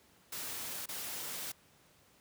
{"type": "noise with dropouts", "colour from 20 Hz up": "white", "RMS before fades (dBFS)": -41, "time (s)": [0.32, 1.52], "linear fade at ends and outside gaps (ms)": 5, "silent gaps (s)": [0.859, 0.887], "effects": ["pink hiss -65 dBFS RMS until 2.2 s", "high-pass 80 Hz 12 dB/octave"]}